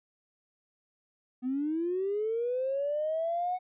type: linear sweep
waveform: triangle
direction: up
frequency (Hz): 245.5 to 740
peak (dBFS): -24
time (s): 1.42-3.59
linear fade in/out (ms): 50
effects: tanh soft clip ceiling -26 dBFS + resampled to 8000 Hz